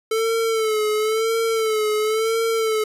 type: tone with vibrato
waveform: square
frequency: 440 Hz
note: A4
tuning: in tune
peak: -19 dBFS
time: 0.11-2.84 s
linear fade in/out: 5 ms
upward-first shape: sine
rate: 0.97 Hz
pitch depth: 58 cents each way
effects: resampled to 32000 Hz